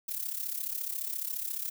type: noise with amplitude modulation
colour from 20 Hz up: violet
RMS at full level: -32 dBFS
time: 0.08-1.7 s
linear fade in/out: 10 ms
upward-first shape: sine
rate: 34.4 Hz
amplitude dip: 75%
effects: none